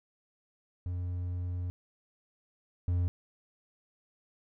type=tone pair in turn; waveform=triangle; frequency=89.1 / 88.28 Hz; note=F2 / F2; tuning=+35 / +19 cents; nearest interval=unison; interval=16 cents; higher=first; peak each=-30 / -24 dBFS; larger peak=second; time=0.86-1.7 / 2.88-3.08 s; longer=first; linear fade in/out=0 ms; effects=none